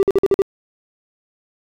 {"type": "tone bursts", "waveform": "triangle", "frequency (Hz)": 392, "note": "G4", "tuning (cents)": 0, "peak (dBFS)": -7, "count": 6, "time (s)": [0, 0.419], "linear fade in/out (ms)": 0, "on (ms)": 29, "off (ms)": 49, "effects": ["tanh soft clip ceiling -6 dBFS"]}